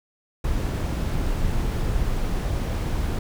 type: noise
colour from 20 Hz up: brown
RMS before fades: -24 dBFS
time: 0.44-3.19 s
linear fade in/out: 5 ms
effects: none